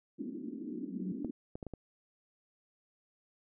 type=band-pass noise; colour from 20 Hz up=pink; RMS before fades=-41 dBFS; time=0.18-1.31 s; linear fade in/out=10 ms; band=220 to 330 Hz; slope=48 dB/octave
type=tone with exponential growth; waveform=sine; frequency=185.4 Hz; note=F#3; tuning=4 cents sharp; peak=-33 dBFS; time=0.47-1.12 s; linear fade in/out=5 ms; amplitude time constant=140 ms
type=clicks; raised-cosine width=2 ms; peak=-28 dBFS; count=5; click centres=1.247 / 1.555 / 1.628 / 1.667 / 1.737 s
effects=none